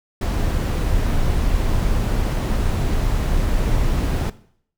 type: noise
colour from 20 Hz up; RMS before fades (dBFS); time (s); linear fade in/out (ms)
brown; -19; 0.21-4.3; 5
effects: noise-tail reverb RT60 0.6 s tail -17 dB re dry